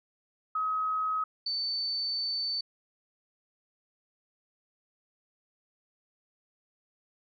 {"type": "tone pair in turn", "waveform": "sine", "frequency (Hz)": [1271, 4529], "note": ["D#6", "C#8"], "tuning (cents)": [36, 36], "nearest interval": "octave + minor seventh", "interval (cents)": 2200, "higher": "second", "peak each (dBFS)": [-27, -29], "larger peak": "first", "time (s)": [[0.55, 1.24], [1.46, 2.61]], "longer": "second", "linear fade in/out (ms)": 5, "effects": []}